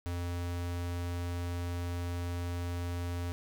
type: tone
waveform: square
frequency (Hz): 87.31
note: F2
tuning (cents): 0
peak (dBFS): -34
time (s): 0.06-3.32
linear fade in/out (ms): 0
effects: none